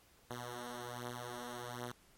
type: beating tone pair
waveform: 5% pulse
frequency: 120.8 / 122.1 Hz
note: B2 / B2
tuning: -38 / -19 cents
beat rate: 1.3 Hz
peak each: -36 / -33 dBFS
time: 0.3-1.92 s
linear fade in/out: 5 ms
effects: pink hiss -66 dBFS RMS until 2.17 s + MP3 64 kbps